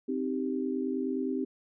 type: chord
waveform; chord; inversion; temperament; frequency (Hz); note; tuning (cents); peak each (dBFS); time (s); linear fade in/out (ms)
sine; C minor; none; equal; 261.6 / 311.1 / 392; C4 / Eb4 / G4; 0 / 0 / 0; -31 / -35 / -34; 0.08-1.45; 10
effects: none

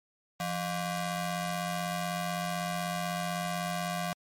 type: ring-modulated tone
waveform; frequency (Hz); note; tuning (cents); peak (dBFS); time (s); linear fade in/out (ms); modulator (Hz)
sawtooth; 440; A4; 0; -24; 0.4-4.13; 2; 268
effects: MP3 64 kbps

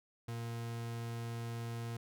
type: tone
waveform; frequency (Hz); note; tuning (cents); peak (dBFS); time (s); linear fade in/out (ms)
40% pulse; 116.54; A#2; 0; -38; 0.28-1.97; 5
effects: none

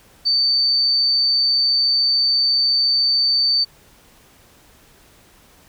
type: tone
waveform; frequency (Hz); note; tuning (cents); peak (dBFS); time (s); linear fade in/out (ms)
sine; 4567; D8; -49; -14; 0.25-3.65; 20
effects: pink hiss -51 dBFS RMS until 5.68 s

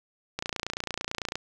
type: click train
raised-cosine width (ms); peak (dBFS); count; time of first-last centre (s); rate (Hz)
0.2; -13; 29; 0.39-1.356; 29
effects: none

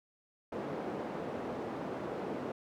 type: band-pass noise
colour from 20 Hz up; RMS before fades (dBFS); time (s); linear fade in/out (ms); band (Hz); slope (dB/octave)
white; -39; 0.52-2.52; 5; 180 to 550; 12
effects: none

